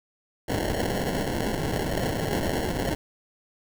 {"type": "noise with sample-and-hold", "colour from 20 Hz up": "violet", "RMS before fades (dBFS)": -27, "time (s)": [0.48, 2.95], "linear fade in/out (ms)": 10, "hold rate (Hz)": 1225, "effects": []}